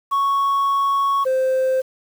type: tone pair in turn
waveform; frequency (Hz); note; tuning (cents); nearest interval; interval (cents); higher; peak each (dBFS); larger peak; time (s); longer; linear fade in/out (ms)
sine; 1108.7 / 521.6; C#6 / C5; 0 / -5; octave + minor second; 1305; first; -13; neither; 0.11-1.25 / 1.25-1.82; first; 20
effects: tanh soft clip ceiling -15 dBFS + 7-bit